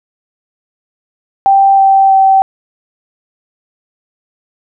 sine tone with pitch steps, 784 / 778.1 / 772.3 Hz, G5 / G5 / G5, 0 / -13 / -26 cents, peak -4 dBFS, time 1.46-2.42 s, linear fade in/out 0 ms, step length 320 ms, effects none

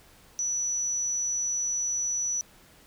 sine tone, 5920 Hz, F#8, in tune, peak -26 dBFS, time 0.39-2.41 s, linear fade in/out 0 ms, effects pink hiss -56 dBFS RMS until 2.86 s

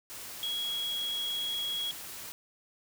sine tone in noise, 3317 Hz, G#7, 3 cents flat, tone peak -31 dBFS, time 0.43-1.91 s, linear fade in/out 0 ms, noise white, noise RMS -43 dBFS, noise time 0.1-2.32 s, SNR +9 dB, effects none

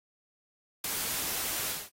white noise with ADSR envelope, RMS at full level -28 dBFS, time 0.84-1.9 s, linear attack 4 ms, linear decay 5 ms, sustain -5 dB, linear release 210 ms, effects AAC 48 kbps

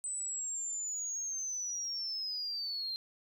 sine linear sweep, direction down, 8110 to 4126 Hz, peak -34 dBFS, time 0.04-2.96 s, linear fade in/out 0 ms, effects tanh soft clip ceiling -30 dBFS + 12-bit

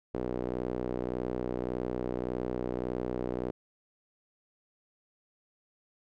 sawtooth tone with band-pass filter, 61.74 Hz, B1, in tune, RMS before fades -34 dBFS, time 0.14-3.51 s, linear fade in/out 5 ms, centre 410 Hz, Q 1.9, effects none

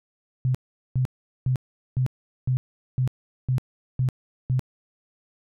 sine tone bursts, 128.4 Hz, C3, 32 cents flat, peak -19 dBFS, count 9, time 0.45-4.594 s, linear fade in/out 0 ms, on 96 ms, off 410 ms, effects none

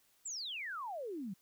sine exponential sweep, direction down, 7940 to 176.7 Hz, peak -39 dBFS, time 0.25-1.34 s, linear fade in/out 10 ms, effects white hiss -71 dBFS RMS until 1.41 s

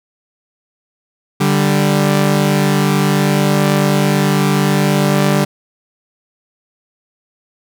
sawtooth tone pair together, 146.83 / 195.99 Hz, D3 / G3, 0 / 0 cents, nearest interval perfect fourth, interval 500 cents, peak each -10 dBFS, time 1.4-5.45 s, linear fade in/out 10 ms, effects none

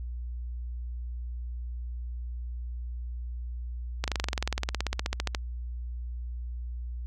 slowing click train, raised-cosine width 0.2 ms, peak -11 dBFS, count 25, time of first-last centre 4.04-5.348 s, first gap 38 ms, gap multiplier 1.03, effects added 60 Hz sine -33 dBFS peak until 7.06 s

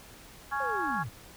harmonic tone, 277.5 Hz, C#4, 2 cents sharp, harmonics 3 / 4 / 5 / 6, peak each -33 / -33 / -36 / -35 dBFS, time 0.51-1.04 s, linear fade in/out 20 ms
sine linear sweep, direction down, 554 to 92.5 Hz, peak -35 dBFS, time 0.6-1.09 s, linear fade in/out 5 ms
effects pink hiss -51 dBFS RMS until 1.36 s

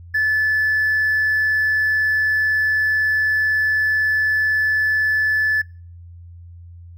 triangle tone with hard clipping, 1736 Hz, A6, 24 cents flat, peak -15 dBFS, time 0.14-5.62 s, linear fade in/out 10 ms, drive 2 dB, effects noise-tail reverb RT60 0.4 s tail -23 dB re dry + added 86 Hz sine -37 dBFS peak until 6.97 s

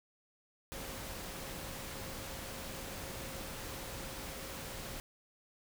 sine tone in noise, 537 Hz, C5, 45 cents sharp, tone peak -53 dBFS, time 0.72-5 s, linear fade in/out 0 ms, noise pink, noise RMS -44 dBFS, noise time 0.72-5 s, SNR -12 dB, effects none

